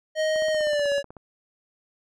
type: tone with pitch glide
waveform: square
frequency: 625 to 566.5 Hz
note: D#5 to C#5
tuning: +8 to +37 cents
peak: -22 dBFS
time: 0.15-1.03 s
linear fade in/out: 50 ms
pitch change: -171 cents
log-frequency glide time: 0.51-0.91 s
type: click train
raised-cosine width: 1 ms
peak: -28 dBFS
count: 14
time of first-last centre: 0.36-1.167 s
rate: 16.1 Hz
effects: low-pass 6000 Hz 12 dB/octave